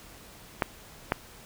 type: clicks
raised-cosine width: 0.5 ms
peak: -8 dBFS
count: 2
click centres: 0.622 / 1.121 s
effects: pink hiss -50 dBFS RMS until 1.45 s